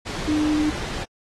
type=tone in noise; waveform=sine; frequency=303.2 Hz; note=D#4; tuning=45 cents flat; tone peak=-18 dBFS; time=0.27-0.71 s; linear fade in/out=20 ms; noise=pink; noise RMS=-30 dBFS; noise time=0.05-1.05 s; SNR=+9 dB; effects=low-pass 6000 Hz 12 dB/octave + AAC 32 kbps